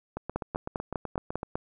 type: two click trains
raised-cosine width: 1 ms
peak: -19 / -15 dBFS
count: 11 / 7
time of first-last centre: 0.17-1.431 / 0.36-1.555 s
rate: 7.93 / 5.02 Hz
effects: none